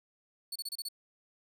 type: tone bursts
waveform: sawtooth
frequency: 4435 Hz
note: C#8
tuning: in tune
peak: -33 dBFS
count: 6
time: 0.52-0.887 s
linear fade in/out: 5 ms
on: 37 ms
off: 29 ms
effects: none